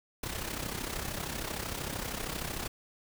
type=noise with amplitude modulation; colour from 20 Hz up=pink; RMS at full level=-34 dBFS; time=0.23-2.68 s; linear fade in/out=5 ms; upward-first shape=sine; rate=33 Hz; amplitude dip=65%; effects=none